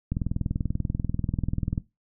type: click train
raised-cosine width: 5 ms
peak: -14 dBFS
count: 35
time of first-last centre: 0.12-1.779 s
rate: 20.5 Hz
effects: noise-tail reverb RT60 0.2 s tail -17 dB re dry